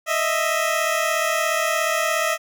15% pulse tone pair together, 622.3 / 659.3 Hz, D#5 / E5, 0 / 0 cents, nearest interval minor second, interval 100 cents, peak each -16 dBFS, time 0.06-2.38 s, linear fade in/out 50 ms, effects none

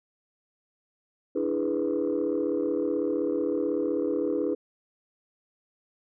sine chord, E dominant seventh, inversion third, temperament equal, 293.7 / 329.6 / 415.3 / 493.9 Hz, D4 / E4 / G#4 / B4, 0 / 0 / 0 / 0 cents, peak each -29 dBFS, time 1.35-4.55 s, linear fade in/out 10 ms, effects tanh soft clip ceiling -18 dBFS

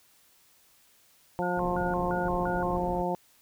harmonic tone, 177.7 Hz, F3, 30 cents sharp, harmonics 1 / 2 / 3 / 4 / 5, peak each -33 / -33 / -33 / -33 / -33 dBFS, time 1.39-3.15 s, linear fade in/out 0 ms
sine tone with vibrato, 1238 Hz, D#6, 9 cents flat, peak -35 dBFS, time 1.42-2.77 s, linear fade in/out 10 ms, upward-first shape square, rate 2.9 Hz, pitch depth 260 cents each way
pink low-pass noise, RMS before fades -38 dBFS, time 1.56-3.03 s, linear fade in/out 20 ms, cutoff 530 Hz, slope 12 dB/octave
effects white hiss -62 dBFS RMS until 3.41 s

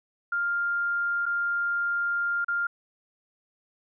sine tone with dropouts, 1400 Hz, F6, 4 cents sharp, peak -24 dBFS, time 0.32-2.67 s, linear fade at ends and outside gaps 5 ms, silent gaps 1.257-1.262 / 2.446-2.482 s, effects none

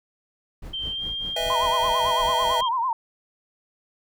brown noise with tremolo, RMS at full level -35 dBFS, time 0.62-2.63 s, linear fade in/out 5 ms, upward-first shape triangle, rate 5 Hz, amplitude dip 100%
sine tone with pitch glide, 3134 to 3198 Hz, G7 to G7, -1 to +34 cents, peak -27 dBFS, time 0.73-2.69 s, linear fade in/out 10 ms, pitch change +35 cents, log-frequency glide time 0.91-1.02 s
square chord, E major seventh, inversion second, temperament just, 494.4 / 618.1 / 659.3 / 824.1 Hz, B4 / D#5 / E5 / G#5, +2 / -12 / 0 / -14 cents, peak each -33 / -33 / -29 / -33 dBFS, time 1.36-2.61 s, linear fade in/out 5 ms
sine tone with vibrato, 980 Hz, B5, 14 cents flat, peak -21 dBFS, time 1.5-2.93 s, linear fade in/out 2 ms, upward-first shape sine, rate 9 Hz, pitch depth 130 cents each way
effects none

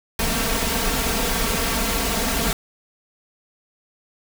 pink noise with comb filter, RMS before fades -22 dBFS, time 0.19-2.53 s, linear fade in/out 2 ms, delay 4.4 ms, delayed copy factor +0.95, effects none

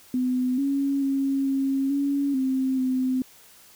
sine tone with pitch steps, 252.9 / 277.3 / 273 / 270.9 / 280.8 / 262.8 / 257.6 Hz, B3 / C#4 / C#4 / C#4 / C#4 / C4 / C4, +41 / +1 / -26 / -40 / +22 / +8 / -27 cents, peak -21 dBFS, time 0.14-3.22 s, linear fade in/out 2 ms, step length 440 ms, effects white hiss -52 dBFS RMS until 3.75 s

